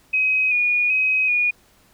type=tone with vibrato; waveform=sine; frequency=2489 Hz; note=D#7; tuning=in tune; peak=-16 dBFS; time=0.13-1.51 s; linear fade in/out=10 ms; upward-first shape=square; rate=1.3 Hz; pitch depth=29 cents each way; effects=pink hiss -56 dBFS RMS until 1.93 s